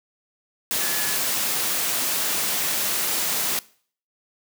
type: tone in noise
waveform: sine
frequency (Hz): 1711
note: A6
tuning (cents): -49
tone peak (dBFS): -32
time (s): 0.81-1.17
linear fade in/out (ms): 0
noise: white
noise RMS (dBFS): -24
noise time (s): 0.71-3.59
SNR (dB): -11
effects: noise-tail reverb RT60 0.5 s tail -21 dB re dry + high-pass 150 Hz 12 dB/octave